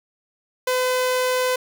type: tone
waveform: sawtooth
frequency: 507 Hz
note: B4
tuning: 45 cents sharp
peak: -15 dBFS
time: 0.67-1.56 s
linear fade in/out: 5 ms
effects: 9-bit